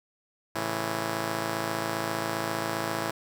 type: chord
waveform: 5% pulse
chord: A major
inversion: none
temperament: just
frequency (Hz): 110 / 137.5 / 165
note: A2 / C#3 / E3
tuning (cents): 0 / -14 / +2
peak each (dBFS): -22 / -27 / -22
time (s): 0.55-3.11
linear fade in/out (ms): 5
effects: none